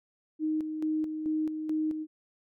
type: tone with tremolo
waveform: sine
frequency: 311.1 Hz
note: D#4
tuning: in tune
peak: -26 dBFS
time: 0.39-2.07 s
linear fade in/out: 50 ms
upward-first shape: square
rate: 2.3 Hz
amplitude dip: 50%
effects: none